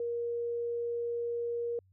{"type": "tone", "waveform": "sine", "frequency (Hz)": 472.2, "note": "A#4", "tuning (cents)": 22, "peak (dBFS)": -31, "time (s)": [0, 1.79], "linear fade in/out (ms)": 2, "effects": ["added 94 Hz sine -62 dBFS peak until 1.92 s"]}